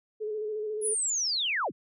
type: tone with vibrato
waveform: sine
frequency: 427.2 Hz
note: G#4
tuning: 49 cents sharp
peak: -30 dBFS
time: 0.2-0.95 s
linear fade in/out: 20 ms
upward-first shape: square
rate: 14 Hz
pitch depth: 28 cents each way
type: linear sweep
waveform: sine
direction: down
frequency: 10548 to 65 Hz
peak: -26 dBFS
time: 0.81-1.72 s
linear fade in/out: 50 ms
effects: none